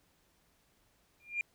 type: tone with exponential growth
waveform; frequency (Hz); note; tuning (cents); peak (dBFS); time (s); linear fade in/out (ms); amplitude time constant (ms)
sine; 2400; D7; +37; -26; 1.2-1.41; 1; 44
effects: tanh soft clip ceiling -26 dBFS + pink hiss -71 dBFS RMS until 1.54 s